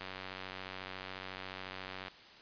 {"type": "click train", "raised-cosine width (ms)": 0.3, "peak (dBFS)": -26, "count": 196, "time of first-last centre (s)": [0.01, 2.082], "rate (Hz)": 94.1, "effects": ["white hiss -55 dBFS RMS until 2.41 s", "resampled to 11025 Hz"]}